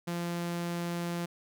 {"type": "tone", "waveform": "sawtooth", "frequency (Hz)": 172.3, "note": "F3", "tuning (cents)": -23, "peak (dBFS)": -28, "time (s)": [0.07, 1.26], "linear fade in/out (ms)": 10, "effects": []}